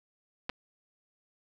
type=clicks; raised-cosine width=0.3 ms; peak=-18 dBFS; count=2; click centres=0.494 / 0.498 s; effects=none